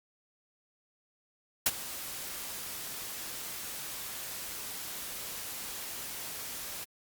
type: noise with ADSR envelope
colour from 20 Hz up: white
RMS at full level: -23 dBFS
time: 1.66-6.85 s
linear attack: 4 ms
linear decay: 38 ms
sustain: -17 dB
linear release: 19 ms
effects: Opus 48 kbps